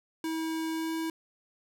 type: tone with pitch glide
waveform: square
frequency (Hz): 322 to 324.2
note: E4 to E4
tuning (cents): -41 to -29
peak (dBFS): -31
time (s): 0.24-1.1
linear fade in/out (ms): 2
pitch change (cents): +12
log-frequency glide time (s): 0.72-0.94
effects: none